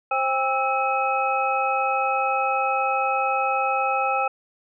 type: tone cluster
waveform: sine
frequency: 530 / 801 / 1314 / 2546 Hz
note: C5 / G5 / E6 / D#7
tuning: +22 / +37 / -6 / +39 cents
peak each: -28 / -23 / -25 / -28 dBFS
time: 0.11-4.28 s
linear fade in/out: 5 ms
effects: none